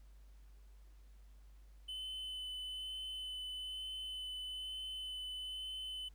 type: tone with vibrato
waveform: triangle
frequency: 3028 Hz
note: F#7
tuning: 39 cents sharp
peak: -40 dBFS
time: 1.88-6.09 s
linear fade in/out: 10 ms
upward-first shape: sine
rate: 1.1 Hz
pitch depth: 9 cents each way
effects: added 50 Hz sine -56 dBFS peak until 6.14 s + pink hiss -74 dBFS RMS until 6.14 s